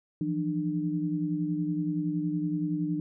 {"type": "tone cluster", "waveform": "sine", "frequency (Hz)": [165.1, 175.8, 300.2], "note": ["E3", "F3", "D4"], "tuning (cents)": [3, 12, 38], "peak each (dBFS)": [-32, -34, -29], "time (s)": [0.21, 3], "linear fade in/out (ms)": 2, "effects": []}